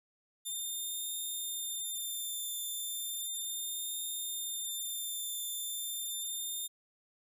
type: tone with vibrato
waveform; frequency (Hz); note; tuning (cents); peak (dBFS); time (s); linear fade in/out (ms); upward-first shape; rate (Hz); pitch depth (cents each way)
5% pulse; 3600; A7; +39; -29; 0.45-6.68; 20; triangle; 0.35; 21
effects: none